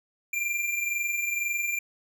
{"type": "tone pair together", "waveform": "square", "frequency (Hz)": [2358, 2380], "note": ["D7", "D7"], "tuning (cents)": [6, 22], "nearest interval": "unison", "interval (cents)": 16, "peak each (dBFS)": [-35, -28], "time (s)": [0.33, 1.79], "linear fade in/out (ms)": 5, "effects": []}